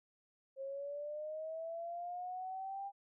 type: linear sweep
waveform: sine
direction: up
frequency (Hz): 534 to 800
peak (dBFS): -40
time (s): 0.56-2.92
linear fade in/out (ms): 50
effects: none